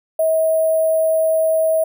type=tone with sample-and-hold; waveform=sine; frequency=640 Hz; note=D#5; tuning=49 cents sharp; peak=-13 dBFS; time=0.19-1.84 s; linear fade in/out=5 ms; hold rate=11025 Hz; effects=none